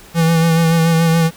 square tone with vibrato, 164.81 Hz, E3, in tune, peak -11 dBFS, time 0.14-1.31 s, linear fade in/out 50 ms, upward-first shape sine, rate 7 Hz, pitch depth 30 cents each way, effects pink hiss -41 dBFS RMS until 1.36 s

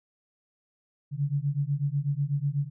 sine beating tone pair, 138.59 / 146.69 Hz, C#3 / D3, 0 / -2 cents, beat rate 8.1 Hz, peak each -28 dBFS, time 1.11-2.7 s, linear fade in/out 50 ms, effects none

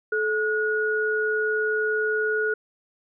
sine tone pair together, 432.3 / 1451 Hz, A4 / F#6, -31 / -34 cents, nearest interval octave + major sixth, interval 2097 cents, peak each -24 dBFS, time 0.12-2.54 s, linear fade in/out 5 ms, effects none

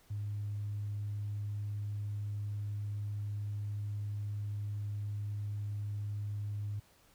sine tone, 103.3 Hz, G#2, 9 cents flat, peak -34 dBFS, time 0.1-6.8 s, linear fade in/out 10 ms, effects tanh soft clip ceiling -30 dBFS + pink hiss -65 dBFS RMS until 7.14 s

